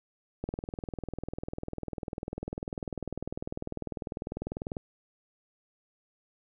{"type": "click train", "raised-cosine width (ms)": 2, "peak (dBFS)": -21, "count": 88, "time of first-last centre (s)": [0.44, 4.768], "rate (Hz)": 20.1, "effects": []}